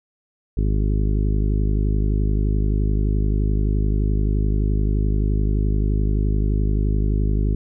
harmonic tone, 51.6 Hz, G#1, 10 cents flat, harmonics 1 / 2 / 3 / 4 / 5 / 6 / 7 / 8, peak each -18 / -24 / -28 / -30 / -32 / -34 / -35 / -36 dBFS, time 0.57-7.55 s, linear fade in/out 5 ms, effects none

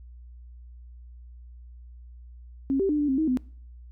sine tone with pitch steps, 271.3 / 389.4 / 298.5 / 292.6 / 266 / 315.5 / 253.6 Hz, C#4 / G4 / D4 / D4 / C4 / D#4 / B3, -37 / -12 / +28 / -6 / +29 / +24 / +46 cents, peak -21 dBFS, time 2.7-3.372 s, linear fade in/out 0 ms, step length 96 ms, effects noise-tail reverb RT60 0.5 s tail -23 dB re dry + added 60 Hz sine -43 dBFS peak until 3.91 s

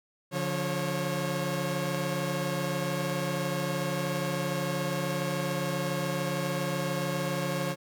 sawtooth tone cluster, 143.3 / 176.3 / 546 Hz, D3 / F3 / C#5, -42 / +17 / -26 cents, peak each -29 dBFS, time 0.31-7.76 s, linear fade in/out 50 ms, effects none

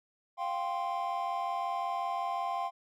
triangle chord, F suspended second, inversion none, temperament equal, 698.5 / 784 / 1046.5 Hz, F5 / G5 / C6, 0 / 0 / 0 cents, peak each -33 dBFS, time 0.37-2.71 s, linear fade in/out 50 ms, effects tanh soft clip ceiling -23 dBFS

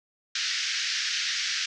white band-pass noise, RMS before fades -29 dBFS, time 0.35-1.66 s, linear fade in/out 5 ms, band 1500 to 6000 Hz, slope 48 dB/octave, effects none

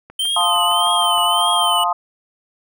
click train, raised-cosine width 0.5 ms, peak -23 dBFS, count 8, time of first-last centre 0.1-1.179 s, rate 6.49 Hz
square tone with vibrato, 3100 Hz, G7, 20 cents flat, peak -18 dBFS, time 0.19-1.84 s, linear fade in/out 5 ms, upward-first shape triangle, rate 1.7 Hz, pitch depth 93 cents each way
sine chord, F dominant seventh, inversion none, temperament equal with one note detuned, 700.9 / 880 / 1046.5 / 1244.5 Hz, F5 / A5 / C6 / Eb6, +6 / 0 / 0 / 0 cents, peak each -21 dBFS, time 0.36-1.93 s, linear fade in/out 5 ms
effects none

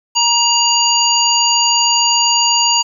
harmonic tone with a mistuned harmonic, 944 Hz, A#5, 22 cents sharp, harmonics 1 / 3 / 5 / 7, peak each -16 / -16 / -16 / -16 dBFS, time 0.15-2.83 s, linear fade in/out 20 ms, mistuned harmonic 7, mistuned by +41 cents, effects 8-bit

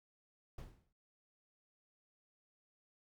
brown noise with exponential decay, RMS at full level -45 dBFS, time 0.58-0.93 s, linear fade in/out 5 ms, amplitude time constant 74 ms, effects none

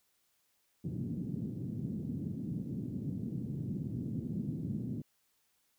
pink band-pass noise, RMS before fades -38 dBFS, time 0.84-5.02 s, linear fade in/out 5 ms, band 120 to 260 Hz, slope 24 dB/octave, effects white hiss -75 dBFS RMS until 5.78 s

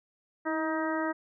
harmonic tone with a mistuned harmonic, 315.6 Hz, D#4, 25 cents sharp, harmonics 1 / 2 / 3 / 4 / 5 / 6, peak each -31 / -34 / -36 / -37 / -38 / -39 dBFS, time 0.45-1.13 s, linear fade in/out 20 ms, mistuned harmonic 1, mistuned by +28 cents, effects none

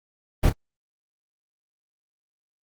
brown noise with echo, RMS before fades -17 dBFS, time 0.43-0.5 s, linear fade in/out 10 ms, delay 28 ms, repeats 1, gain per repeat -10 dB, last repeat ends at 0.528 s, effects Opus 24 kbps

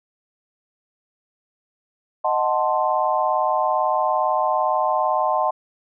sine chord, D# diminished seventh, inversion none, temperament equal, 622.3 / 740 / 880 / 1046.5 Hz, D#5 / F#5 / A5 / C6, 0 / 0 / 0 / 0 cents, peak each -23 dBFS, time 2.24-5.51 s, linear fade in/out 10 ms, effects none

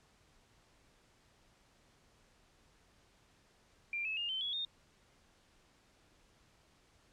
sine tone with pitch steps, 2378 / 2593 / 2828 / 3084 / 3363 / 3667 Hz, D7 / E7 / F7 / G7 / G#7 / A#7, +21 / -29 / +21 / -29 / +21 / -29 cents, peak -35 dBFS, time 3.93-4.65 s, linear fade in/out 2 ms, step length 120 ms, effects pink hiss -68 dBFS RMS until 7.12 s + low-pass 8000 Hz 12 dB/octave

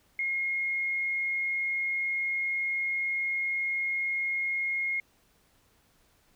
sine tone, 2149 Hz, C7, 46 cents sharp, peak -27 dBFS, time 0.19-5 s, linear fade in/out 2 ms, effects pink hiss -66 dBFS RMS until 6.35 s

